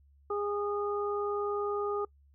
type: harmonic tone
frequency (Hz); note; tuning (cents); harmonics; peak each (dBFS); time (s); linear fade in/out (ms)
410; G#4; -22; 1 / 2 / 3; -31 / -40 / -36; 0.3-2.05; 5
effects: noise-tail reverb RT60 0.1 s tail -24 dB re dry + added 70 Hz sine -59 dBFS peak until 2.34 s